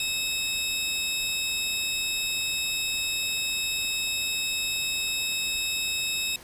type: tone pair together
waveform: sawtooth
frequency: 2608 / 3746 Hz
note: E7 / A#7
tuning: -19 / +8 cents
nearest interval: tritone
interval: 627 cents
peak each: -26 dBFS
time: 0-6.36 s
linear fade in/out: 2 ms
effects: pink hiss -47 dBFS RMS until 6.43 s + resampled to 32000 Hz